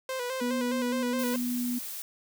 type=tone with vibrato; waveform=sawtooth; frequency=506 Hz; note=B4; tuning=42 cents sharp; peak=-27 dBFS; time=0.09-1.36 s; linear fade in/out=2 ms; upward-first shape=square; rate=4.8 Hz; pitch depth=56 cents each way
type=tone; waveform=sine; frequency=244.6 Hz; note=B3; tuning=16 cents flat; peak=-28 dBFS; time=0.41-1.79 s; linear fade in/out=10 ms
type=noise; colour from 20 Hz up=blue; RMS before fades=-38 dBFS; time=1.19-2.02 s; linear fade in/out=0 ms
effects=none